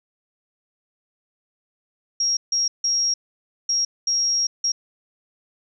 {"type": "tone bursts at uneven times", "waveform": "sine", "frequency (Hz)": 5600, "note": "F8", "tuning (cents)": 4, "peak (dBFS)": -18, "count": 6, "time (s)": [[2.2, 2.37], [2.52, 2.68], [2.84, 3.14], [3.69, 3.85], [4.07, 4.47], [4.64, 4.72]], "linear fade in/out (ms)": 5, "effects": []}